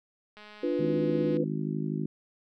click train, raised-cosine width 0.3 ms, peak -33 dBFS, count 211, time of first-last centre 0.37-1.37 s, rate 210 Hz
sine chord, B diminished, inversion first, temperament equal, 293.7 / 349.2 / 493.9 Hz, D4 / F4 / B4, 0 / 0 / 0 cents, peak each -30 dBFS, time 0.63-1.44 s, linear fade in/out 5 ms
harmonic tone, 52.2 Hz, G#1, 10 cents sharp, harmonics 3 / 4 / 5 / 6 / 7, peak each -32 / -34 / -36 / -38 / -39 dBFS, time 0.79-2.06 s, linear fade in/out 5 ms
effects none

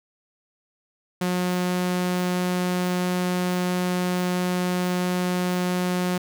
sawtooth tone, 180.3 Hz, F#3, 45 cents flat, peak -18 dBFS, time 1.21-6.18 s, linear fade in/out 5 ms, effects none

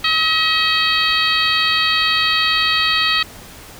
harmonic tone, 638 Hz, D#5, 43 cents sharp, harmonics 2 / 3 / 4 / 5 / 6 / 7, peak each -21 / -21 / -21 / -21 / -21 / -21 dBFS, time 0.04-3.23 s, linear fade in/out 5 ms, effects pink hiss -38 dBFS RMS until 3.79 s

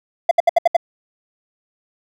triangle tone bursts, 683 Hz, F5, 39 cents flat, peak -6 dBFS, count 6, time 0.29-0.767 s, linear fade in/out 5 ms, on 22 ms, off 69 ms, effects none

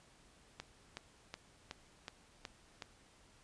click train, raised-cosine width 0.2 ms, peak -26 dBFS, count 7, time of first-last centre 0.6-2.822 s, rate 2.7 Hz, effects pink hiss -65 dBFS RMS until 3.43 s + resampled to 22050 Hz

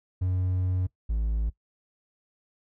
triangle tone pair in turn, 92 / 54.7 Hz, F#2 / A1, -9 / -9 cents, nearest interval major sixth, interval 900 cents, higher first, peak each -22 dBFS, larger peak neither, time 0.21-0.87 / 1.09-1.5 s, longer first, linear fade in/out 10 ms, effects noise-tail reverb RT60 0.1 s tail -19 dB re dry

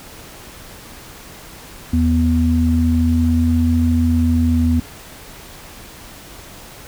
sine tone pair together, 81.7 / 244.8 Hz, E2 / B3, -15 / -15 cents, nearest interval octave + perfect fifth, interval 1900 cents, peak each -15 / -15 dBFS, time 1.93-4.8 s, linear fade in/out 5 ms, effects pink hiss -38 dBFS RMS until 6.87 s

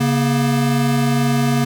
square tone pair together, 138.3 / 237.9 Hz, C#3 / A#3, -4 / +35 cents, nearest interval major sixth, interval 939 cents, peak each -18 dBFS, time 0-1.65 s, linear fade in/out 10 ms, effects none

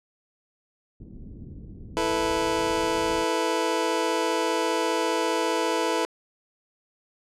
pink low-pass noise, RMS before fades -41 dBFS, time 1-3.24 s, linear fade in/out 2 ms, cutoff 310 Hz, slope 24 dB/octave
25% pulse chord, E suspended fourth, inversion none, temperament just, 329.6 / 439.5 / 494.4 Hz, E4 / A4 / B4, 0 / -2 / +2 cents, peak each -24 dBFS, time 1.97-6.05 s, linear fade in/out 0 ms
effects low-pass 9000 Hz 12 dB/octave

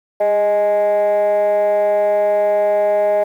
sine tone with frequency modulation, 622.3 Hz, D#5, in tune, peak -10 dBFS, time 0.2-3.24 s, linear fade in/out 10 ms, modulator 212 Hz, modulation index 0.58, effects tanh soft clip ceiling -11 dBFS + 8-bit

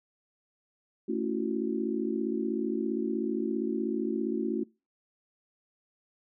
sine chord, F# minor seventh, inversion first, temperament just, 222 / 277.5 / 333 / 370 Hz, A3 / C#4 / E4 / F#4, +16 / +2 / +18 / 0 cents, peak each -33 / -34 / -33 / -33 dBFS, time 1.08-4.64 s, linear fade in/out 10 ms, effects noise-tail reverb RT60 0.3 s tail -25 dB re dry

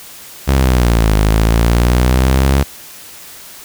sawtooth linear two-way sweep, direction down then up, 69.3 to 51.91 to 69.3 Hz, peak -5 dBFS, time 0.47-2.64 s, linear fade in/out 20 ms, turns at 1.16 s, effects white hiss -35 dBFS RMS until 3.64 s

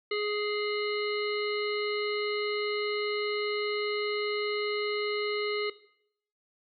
harmonic tone, 417.5 Hz, G#4, 9 cents sharp, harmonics 1 / 3 / 5 / 7 / 9 / 10, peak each -29 / -38 / -35 / -40 / -44 / -40 dBFS, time 0.11-5.7 s, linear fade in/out 5 ms, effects noise-tail reverb RT60 0.7 s tail -18 dB re dry

